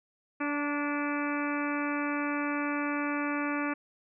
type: harmonic tone with a mistuned harmonic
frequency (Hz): 290.4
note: D4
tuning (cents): -19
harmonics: 1 / 2 / 3 / 4 / 5 / 6 / 7 / 8 / 9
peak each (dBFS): -31 / -39 / -40 / -37 / -38 / -41 / -44 / -40 / -44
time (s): 0.4-3.74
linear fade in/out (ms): 10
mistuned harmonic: 3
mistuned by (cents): +20
effects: none